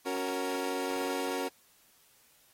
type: chord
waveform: 25% pulse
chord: F# major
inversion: second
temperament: equal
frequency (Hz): 277.2 / 370 / 466.2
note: C#4 / F#4 / A#4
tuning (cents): 0 / 0 / 0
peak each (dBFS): -32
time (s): 0.05-1.49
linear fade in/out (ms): 20
effects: white hiss -64 dBFS RMS until 2.53 s + AAC 48 kbps